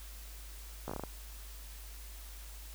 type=slowing click train; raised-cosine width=1 ms; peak=-24 dBFS; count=7; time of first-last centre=0.88-1.037 s; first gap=15 ms; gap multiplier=1.22; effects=added 51 Hz sine -46 dBFS peak until 2.74 s + white hiss -53 dBFS RMS until 2.74 s